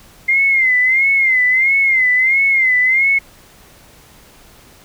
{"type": "tone with vibrato", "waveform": "sine", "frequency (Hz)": 2093, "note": "C7", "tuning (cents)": 0, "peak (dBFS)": -10, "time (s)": [0.28, 3.19], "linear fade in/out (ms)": 10, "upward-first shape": "sine", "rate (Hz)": 1.5, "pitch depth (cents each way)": 89, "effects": ["pink hiss -45 dBFS RMS until 4.84 s"]}